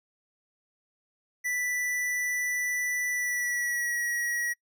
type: tone with pitch glide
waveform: square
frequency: 1975.5 to 1912.6 Hz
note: B6 to A#6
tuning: 0 to +44 cents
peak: -28 dBFS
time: 1.44-4.54 s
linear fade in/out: 20 ms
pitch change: -56 cents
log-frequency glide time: 3.11-3.99 s
effects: noise-tail reverb RT60 0.1 s tail -26 dB re dry